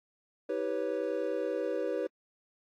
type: chord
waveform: triangle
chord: C# half-diminished seventh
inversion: first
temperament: equal with one note detuned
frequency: 322.1 / 392 / 493.9 / 554.4 Hz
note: E4 / G4 / B4 / C#5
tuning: -40 / 0 / 0 / 0 cents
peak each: -36 / -34 / -32 / -34 dBFS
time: 0.49-2.07 s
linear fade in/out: 5 ms
effects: AAC 48 kbps

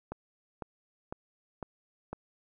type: click train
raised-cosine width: 1 ms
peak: -23 dBFS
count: 5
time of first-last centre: 0.12-2.13 s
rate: 1.99 Hz
effects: none

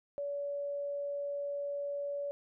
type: tone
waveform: sine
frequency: 570 Hz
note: C#5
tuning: 48 cents sharp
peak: -34 dBFS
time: 0.18-2.31 s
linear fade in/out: 0 ms
effects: none

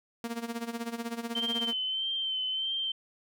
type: tone with tremolo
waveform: sawtooth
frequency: 233 Hz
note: A#3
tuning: 1 cent flat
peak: -27 dBFS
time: 0.24-1.73 s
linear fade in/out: 0 ms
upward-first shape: sine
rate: 16 Hz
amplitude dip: 80%
type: tone with vibrato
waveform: sine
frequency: 3100 Hz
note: G7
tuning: 20 cents flat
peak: -29 dBFS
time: 1.35-2.92 s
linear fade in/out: 5 ms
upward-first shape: sine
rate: 1.6 Hz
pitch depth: 34 cents each way
effects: none

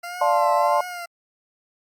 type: tone with vibrato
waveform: 20% pulse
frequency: 690 Hz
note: F5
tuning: 21 cents flat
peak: -26 dBFS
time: 0.03-1.06 s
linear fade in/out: 10 ms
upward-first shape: triangle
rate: 1.5 Hz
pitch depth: 88 cents each way
type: chord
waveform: sine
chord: D minor seventh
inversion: none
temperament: equal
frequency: 587.3 / 698.5 / 880 / 1046.5 Hz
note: D5 / F5 / A5 / C6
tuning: 0 / 0 / 0 / 0 cents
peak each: -22 dBFS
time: 0.21-0.81 s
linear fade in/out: 5 ms
effects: Opus 48 kbps

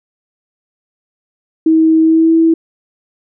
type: tone with pitch glide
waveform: sine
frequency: 320.3 to 326.8 Hz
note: E4 to E4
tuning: -50 to -15 cents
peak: -6 dBFS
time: 1.66-2.54 s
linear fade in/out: 5 ms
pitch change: +35 cents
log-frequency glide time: 2.02-2.33 s
effects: none

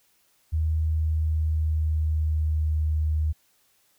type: tone with pitch glide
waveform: sine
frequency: 78.9 to 77.28 Hz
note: D#2 to D#2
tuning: +25 to -11 cents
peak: -21 dBFS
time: 0.52-3.33 s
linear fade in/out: 20 ms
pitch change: -36 cents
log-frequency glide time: 0.76-2.85 s
effects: white hiss -65 dBFS RMS until 3.98 s

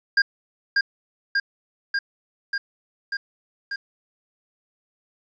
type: tone with echo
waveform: square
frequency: 1611 Hz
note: G6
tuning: 47 cents sharp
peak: -15 dBFS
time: 0.17-0.22 s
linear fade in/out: 5 ms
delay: 590 ms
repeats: 6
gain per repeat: -2 dB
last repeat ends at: 3.76 s
effects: resampled to 16000 Hz + 9-bit

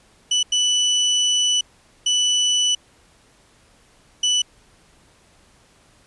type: tone bursts at uneven times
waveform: 30% pulse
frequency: 2975 Hz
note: F#7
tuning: 9 cents sharp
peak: -13 dBFS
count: 4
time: 0.31-0.43 / 0.52-1.61 / 2.06-2.75 / 4.23-4.42 s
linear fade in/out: 5 ms
effects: pink hiss -55 dBFS RMS until 6.06 s + resampled to 24000 Hz

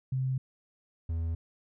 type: tone pair in turn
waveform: sine / triangle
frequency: 130.81 / 82.41 Hz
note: C3 / E2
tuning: 0 / 0 cents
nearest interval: minor sixth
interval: 800 cents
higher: first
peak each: -27 dBFS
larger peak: neither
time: 0.12-0.38 / 1.09-1.35 s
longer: neither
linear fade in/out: 5 ms
effects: none

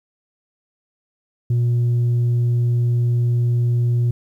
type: tone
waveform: sine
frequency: 120 Hz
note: B2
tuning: 49 cents flat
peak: -12 dBFS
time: 1.5-4.11 s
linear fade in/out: 5 ms
effects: tanh soft clip ceiling -14 dBFS + 9-bit

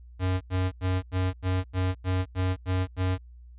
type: tone bursts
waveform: square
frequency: 92.5 Hz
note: F#2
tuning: in tune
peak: -24 dBFS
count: 10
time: 0.19-3.182 s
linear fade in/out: 50 ms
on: 220 ms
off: 88 ms
effects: added 60 Hz sine -45 dBFS peak until 3.58 s + resampled to 8000 Hz

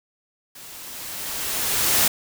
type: noise with level ramp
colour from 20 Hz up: white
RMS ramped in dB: -42 to -17 dBFS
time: 0.55-2.08 s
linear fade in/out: 5 ms
effects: none

